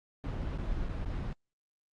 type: noise with dropouts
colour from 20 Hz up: brown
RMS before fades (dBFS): -34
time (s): 0.24-1.33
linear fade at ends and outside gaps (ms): 1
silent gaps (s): 0.577-0.584 / 0.887-0.892 / 1.049-1.058
effects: low-pass 4000 Hz 12 dB/octave + Opus 24 kbps